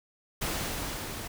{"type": "noise with level ramp", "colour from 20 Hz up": "pink", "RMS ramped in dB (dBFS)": [-31, -39], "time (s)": [0.41, 1.28], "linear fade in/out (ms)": 10, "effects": []}